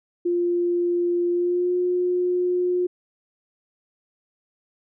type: tone with pitch glide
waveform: sine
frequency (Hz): 349.2 to 358.8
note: F4 to F4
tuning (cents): 0 to +47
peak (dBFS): -19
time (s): 0.25-2.87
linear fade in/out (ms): 10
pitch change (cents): +47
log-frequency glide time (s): 1.31-1.74
effects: none